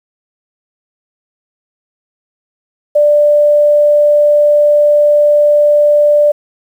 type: tone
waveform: sine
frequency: 590 Hz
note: D5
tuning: 8 cents sharp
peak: -5 dBFS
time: 2.95-6.32 s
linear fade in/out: 10 ms
effects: 7-bit